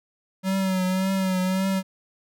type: tone with vibrato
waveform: square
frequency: 188.4 Hz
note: F#3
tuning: 32 cents sharp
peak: -22 dBFS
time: 0.43-1.83 s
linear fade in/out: 50 ms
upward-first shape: triangle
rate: 1.8 Hz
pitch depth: 47 cents each way
effects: none